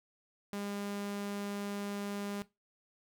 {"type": "tone", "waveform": "sawtooth", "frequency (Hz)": 202.4, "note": "G#3", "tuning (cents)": -44, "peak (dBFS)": -33, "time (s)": [0.53, 2.42], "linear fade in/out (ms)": 0, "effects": ["noise-tail reverb RT60 0.2 s tail -17 dB re dry"]}